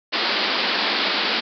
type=band-pass noise; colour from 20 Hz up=white; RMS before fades=-22 dBFS; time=0.12-1.41 s; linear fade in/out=20 ms; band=190 to 4900 Hz; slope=96 dB/octave; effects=none